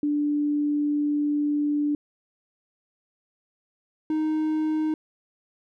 sine / triangle tone pair in turn, 293.7 / 310.9 Hz, D4 / D#4, 0 / -1 cents, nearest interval minor second, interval 99 cents, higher second, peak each -21 / -20 dBFS, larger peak second, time 0.03-1.95 / 4.1-4.94 s, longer first, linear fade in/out 2 ms, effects none

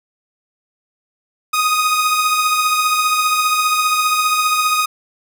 sawtooth beating tone pair, 1244.5 / 1259.5 Hz, D#6 / D#6, 0 / +21 cents, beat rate 15 Hz, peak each -11 / -18 dBFS, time 1.53-4.86 s, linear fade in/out 10 ms, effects none

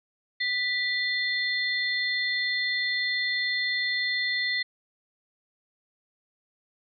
sine tone cluster, 1974 / 3564 / 4223 Hz, B6 / A7 / C8, -1 / +22 / +15 cents, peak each -26 / -33 / -32 dBFS, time 0.4-4.63 s, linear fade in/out 10 ms, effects none

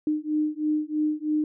sine beating tone pair, 303.1 / 306.2 Hz, D#4 / D#4, -45 / -28 cents, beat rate 3.1 Hz, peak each -26 dBFS, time 0.07-1.44 s, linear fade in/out 2 ms, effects none

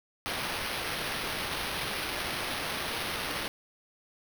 white noise with sample-and-hold, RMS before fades -34 dBFS, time 0.26-3.48 s, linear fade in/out 0 ms, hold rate 7350 Hz, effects none

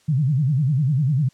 sine tone with vibrato, 140.3 Hz, C#3, 21 cents sharp, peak -16 dBFS, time 0.08-1.29 s, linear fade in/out 10 ms, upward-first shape sine, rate 10 Hz, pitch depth 220 cents each way, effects white hiss -59 dBFS RMS until 1.33 s + low-pass 8000 Hz 12 dB/octave

